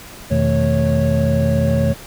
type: tone cluster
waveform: triangle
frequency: 85.5 / 125.9 / 157.7 / 220.6 / 552 Hz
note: F2 / B2 / D#3 / A3 / C#5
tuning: -36 / +34 / +24 / +5 / -7 cents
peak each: -18 dBFS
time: 0.3-1.94 s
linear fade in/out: 20 ms
effects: pink hiss -37 dBFS RMS until 2.06 s